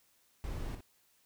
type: noise with echo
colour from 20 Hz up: brown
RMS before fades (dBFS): -38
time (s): 0.44-0.75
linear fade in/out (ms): 0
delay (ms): 58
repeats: 1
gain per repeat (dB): -7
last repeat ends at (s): 0.808
effects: white hiss -70 dBFS RMS until 1.25 s